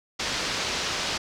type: low-pass noise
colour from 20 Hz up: white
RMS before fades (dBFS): -29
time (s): 0.19-1.18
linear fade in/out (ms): 10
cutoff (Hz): 5600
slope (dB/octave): 24
effects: none